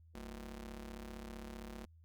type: ring-modulated tone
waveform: sawtooth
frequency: 138.59 Hz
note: C#3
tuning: in tune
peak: -39 dBFS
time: 0.15-1.85 s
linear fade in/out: 2 ms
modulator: 87 Hz
effects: added 82 Hz sine -59 dBFS peak until 2.04 s + Opus 48 kbps